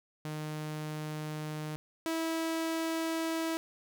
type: tone pair in turn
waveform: sawtooth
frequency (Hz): 153.3 / 325.7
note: D#3 / E4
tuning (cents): -25 / -21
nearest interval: octave + minor second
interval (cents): 1304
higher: second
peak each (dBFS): -32 / -27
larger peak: second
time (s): 0.25-1.76 / 2.06-3.57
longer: neither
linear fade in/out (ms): 0
effects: none